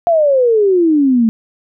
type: exponential sweep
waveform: sine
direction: down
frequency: 698.5 to 218.7 Hz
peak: -8 dBFS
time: 0.07-1.29 s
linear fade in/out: 0 ms
effects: none